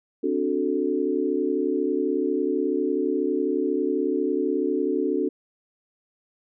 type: chord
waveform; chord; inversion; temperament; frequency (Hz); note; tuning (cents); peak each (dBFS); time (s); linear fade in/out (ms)
sine; D dominant seventh; third; equal; 261.6 / 293.7 / 370 / 440; C4 / D4 / F#4 / A4; 0 / 0 / 0 / 0; -29 / -26 / -26 / -27; 0.23-5.29; 10
effects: none